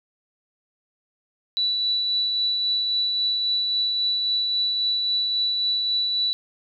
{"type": "tone with tremolo", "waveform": "sine", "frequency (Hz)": 3951, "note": "B7", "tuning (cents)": 0, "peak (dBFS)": -19, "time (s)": [1.57, 6.33], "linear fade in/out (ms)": 0, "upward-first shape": "triangle", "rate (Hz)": 3.7, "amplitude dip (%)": 30, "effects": []}